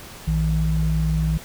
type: tone pair together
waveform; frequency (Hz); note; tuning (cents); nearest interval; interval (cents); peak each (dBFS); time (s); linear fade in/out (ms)
sine; 59.33 / 158.4; A#1 / D#3; +31 / +31; octave + perfect fourth; 1700; -21 / -20; 0.27-1.38; 10
effects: pink hiss -40 dBFS RMS until 1.44 s